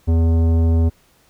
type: tone with tanh clipping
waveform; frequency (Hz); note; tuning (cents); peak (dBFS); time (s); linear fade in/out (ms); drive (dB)
sine; 82.41; E2; 0; -14; 0.07-0.9; 20; 14
effects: pink hiss -56 dBFS RMS until 1.29 s